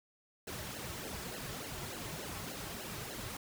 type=noise with flanger; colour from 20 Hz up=pink; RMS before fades=-43 dBFS; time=0.47-3.37 s; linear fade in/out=5 ms; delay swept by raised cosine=0.83 to 4.23 ms; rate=3.4 Hz; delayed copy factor=-1; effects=none